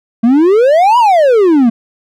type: exponential two-way sweep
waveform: triangle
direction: up then down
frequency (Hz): 221.7 to 1000 to 221.7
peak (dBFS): -3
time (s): 0.23-1.7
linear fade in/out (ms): 10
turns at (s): 0.98
effects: none